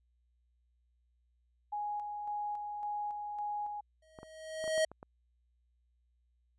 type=tone with tremolo; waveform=sine; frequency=830.6 Hz; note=G#5; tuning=in tune; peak=-34 dBFS; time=1.72-3.81 s; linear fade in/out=10 ms; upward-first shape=square; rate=1.8 Hz; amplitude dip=35%
type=tone with exponential growth; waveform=square; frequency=633 Hz; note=D#5; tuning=30 cents sharp; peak=-26 dBFS; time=4.02-4.85 s; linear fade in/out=5 ms; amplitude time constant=180 ms
type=clicks; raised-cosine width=1 ms; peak=-33 dBFS; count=7; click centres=4.188 / 4.231 / 4.641 / 4.678 / 4.779 / 4.916 / 5.029 s
effects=added 60 Hz sine -70 dBFS peak until 6.58 s + resampled to 24000 Hz